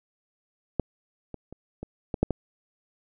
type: clicks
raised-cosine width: 2 ms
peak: -10 / -23 / -28 / -22 / -15 / -7 / -12 dBFS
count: 7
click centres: 0.797 / 1.343 / 1.526 / 1.83 / 2.142 / 2.23 / 2.307 s
effects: none